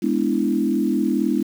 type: chord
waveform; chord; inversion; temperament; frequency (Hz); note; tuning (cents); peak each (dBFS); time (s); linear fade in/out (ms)
sine; E dominant seventh; first; equal with one note detuned; 207.7 / 246.9 / 291.1 / 329.6; G#3 / B3 / D4 / E4; 0 / 0 / -15 / 0; -23; 0.02-1.43; 10
effects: 7-bit